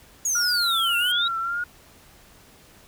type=exponential two-way sweep; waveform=sine; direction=down then up; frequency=6790 to 2680 to 3890 Hz; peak=-21 dBFS; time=0.25-1.28 s; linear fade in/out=5 ms; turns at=0.97 s
type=band-pass noise; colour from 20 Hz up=pink; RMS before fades=-37 dBFS; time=0.25-1.12 s; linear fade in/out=5 ms; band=8700 to 15000 Hz; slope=48 dB/octave
type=tone with vibrato; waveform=sine; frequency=1396.9 Hz; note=F6; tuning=in tune; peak=-24 dBFS; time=0.35-1.64 s; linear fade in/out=5 ms; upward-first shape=triangle; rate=1.7 Hz; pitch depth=79 cents each way
effects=pink hiss -52 dBFS RMS until 2.87 s